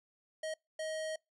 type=tone bursts at uneven times; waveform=square; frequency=630 Hz; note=D#5; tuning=21 cents sharp; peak=-37 dBFS; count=2; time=0.43-0.54 / 0.79-1.16 s; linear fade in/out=5 ms; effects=noise-tail reverb RT60 0.2 s tail -26 dB re dry + resampled to 24000 Hz